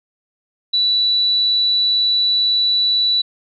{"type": "tone", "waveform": "sine", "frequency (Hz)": 3951, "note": "B7", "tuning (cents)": 0, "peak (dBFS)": -13, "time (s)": [0.73, 3.22], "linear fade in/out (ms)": 10, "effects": []}